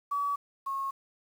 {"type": "tone pair in turn", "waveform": "sine", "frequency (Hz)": [1140, 1089.1], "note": ["C#6", "C#6"], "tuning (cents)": [48, -31], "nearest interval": "minor second", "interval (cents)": 79, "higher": "first", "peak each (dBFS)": [-27, -30], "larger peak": "first", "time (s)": [[0.11, 0.36], [0.66, 0.91]], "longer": "neither", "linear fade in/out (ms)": 10, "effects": ["9-bit"]}